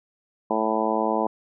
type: harmonic tone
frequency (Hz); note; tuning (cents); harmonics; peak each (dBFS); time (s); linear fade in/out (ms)
110; A2; 0; 2 / 3 / 4 / 5 / 6 / 7 / 8 / 9; -29 / -29 / -29 / -29 / -29 / -29 / -29 / -29; 0.5-1.27; 5
effects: none